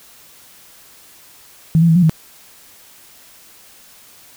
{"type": "tone with pitch steps", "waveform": "sine", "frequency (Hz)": [161.5, 168.3, 162.4, 179.4, 159.6], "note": ["E3", "E3", "E3", "F3", "D#3"], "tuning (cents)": [-35, 36, -26, 47, 44], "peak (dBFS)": -8, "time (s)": [1.75, 2.095], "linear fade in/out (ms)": 0, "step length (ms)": 69, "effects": ["white hiss -45 dBFS RMS until 4.36 s"]}